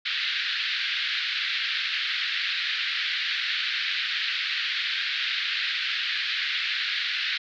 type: band-pass noise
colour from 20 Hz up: white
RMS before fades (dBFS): -28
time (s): 0.05-7.38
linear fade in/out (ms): 10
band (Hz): 1500 to 4200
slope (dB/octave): 48
effects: none